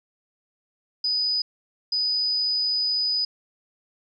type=tone bursts at uneven times; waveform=sine; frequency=4978 Hz; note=D#8; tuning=in tune; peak=-21 dBFS; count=2; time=1.04-1.42 / 1.92-3.25 s; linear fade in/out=5 ms; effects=none